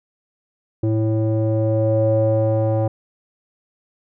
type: tone with low-pass filter sweep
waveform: square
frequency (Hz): 110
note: A2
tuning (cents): 0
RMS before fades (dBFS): -18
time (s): 0.83-2.88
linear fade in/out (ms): 5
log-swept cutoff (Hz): 420 to 650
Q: 6.5
effects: none